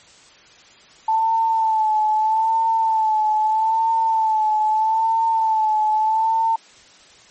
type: tone with vibrato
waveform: sine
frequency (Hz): 880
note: A5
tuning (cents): 0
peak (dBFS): -15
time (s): 1.08-6.56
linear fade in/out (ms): 5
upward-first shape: sine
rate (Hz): 0.79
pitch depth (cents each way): 43
effects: white hiss -48 dBFS RMS until 7.3 s + MP3 32 kbps